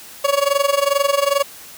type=tone with amplitude modulation; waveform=30% pulse; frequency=562 Hz; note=C#5; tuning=24 cents sharp; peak=-9 dBFS; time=0.24-1.43 s; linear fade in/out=10 ms; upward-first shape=sine; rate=22.4 Hz; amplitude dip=85%; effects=white hiss -39 dBFS RMS until 1.77 s + high-pass 60 Hz 12 dB/octave